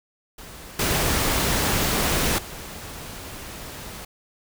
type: noise with level steps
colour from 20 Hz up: pink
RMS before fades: -41 / -22 / -37 dBFS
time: 0.38-4.05 s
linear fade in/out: 5 ms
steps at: 0.79 / 2.38 s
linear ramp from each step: 5 ms
effects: none